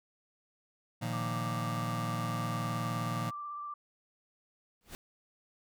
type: chord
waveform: sawtooth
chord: Bb suspended fourth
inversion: none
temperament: just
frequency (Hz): 116.54 / 155.39 / 174.81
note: Bb2 / Eb3 / F3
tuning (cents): 0 / -2 / +2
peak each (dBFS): -31 / -35 / -35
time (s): 1.01-3.31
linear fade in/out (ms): 20
type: tone with vibrato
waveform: sine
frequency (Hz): 1174.7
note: D6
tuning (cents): 0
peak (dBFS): -38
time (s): 1.13-3.74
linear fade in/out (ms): 5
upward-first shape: triangle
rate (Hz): 16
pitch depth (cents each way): 23
type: noise with exponential growth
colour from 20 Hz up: pink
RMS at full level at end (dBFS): -40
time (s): 4.81-4.95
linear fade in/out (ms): 0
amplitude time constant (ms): 30
effects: none